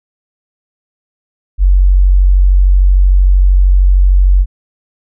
sine tone, 46.54 Hz, F#1, 11 cents sharp, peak -4 dBFS, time 1.58-4.46 s, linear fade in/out 50 ms, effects none

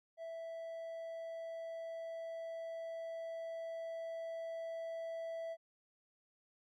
triangle tone with level ramp, 659.3 Hz, E5, in tune, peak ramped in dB -41 to -38 dBFS, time 0.17-5.57 s, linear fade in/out 50 ms, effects none

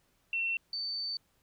sine tone pair in turn, 2707 / 4553 Hz, E7 / C#8, +45 / +45 cents, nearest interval major sixth, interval 900 cents, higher second, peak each -29 / -33 dBFS, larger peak first, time 0.33-0.57 / 0.73-1.17 s, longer second, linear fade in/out 2 ms, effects pink hiss -72 dBFS RMS until 1.42 s

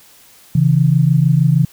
sine tone pair together, 135.73 / 162.2 Hz, C#3 / E3, -36 / -28 cents, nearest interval minor third, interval 308 cents, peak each -12 dBFS, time 0.55-1.65 s, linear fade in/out 5 ms, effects white hiss -46 dBFS RMS until 1.72 s

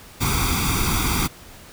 pink noise with comb filter, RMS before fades -21 dBFS, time 0.2-1.28 s, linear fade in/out 20 ms, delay 0.85 ms, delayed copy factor +0.9, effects pink hiss -44 dBFS RMS until 1.72 s

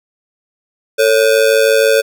square ring-modulated tone, 500 Hz, B4, 21 cents sharp, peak -6 dBFS, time 0.98-2.02 s, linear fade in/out 20 ms, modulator 53.2 Hz, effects none

